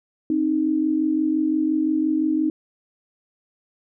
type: tone pair together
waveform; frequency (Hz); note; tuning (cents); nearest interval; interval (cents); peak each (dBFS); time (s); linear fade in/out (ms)
sine; 265.3 / 311.1; C4 / D#4; +24 / 0; minor third; 276; -24 / -19; 0.3-2.5; 2
effects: none